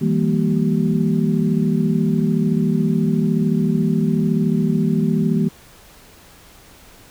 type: tone cluster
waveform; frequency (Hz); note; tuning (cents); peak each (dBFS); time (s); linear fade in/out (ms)
sine; 162.4 / 180.3 / 201.4 / 235.3 / 383.7; E3 / F#3 / G3 / A#3 / G4; -26 / -45 / +47 / +16 / -37; -19 / -28 / -20 / -20 / -27; 0.01-5.49; 10
effects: pink hiss -46 dBFS RMS until 7.1 s